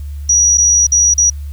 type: tone with dropouts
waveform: sine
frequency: 5800 Hz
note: F#8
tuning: 35 cents flat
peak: -7 dBFS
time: 0.29-1.3 s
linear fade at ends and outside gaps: 5 ms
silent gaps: 0.574-0.58 / 0.869-0.919 / 1.14-1.179 s
effects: added 72 Hz sine -22 dBFS peak until 1.52 s + white hiss -49 dBFS RMS until 1.52 s